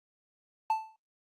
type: tone with exponential decay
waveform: triangle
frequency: 880 Hz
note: A5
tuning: in tune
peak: -20 dBFS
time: 0.7-0.96 s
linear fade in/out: 2 ms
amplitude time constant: 55 ms
effects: noise-tail reverb RT60 0.2 s tail -26 dB re dry + Opus 32 kbps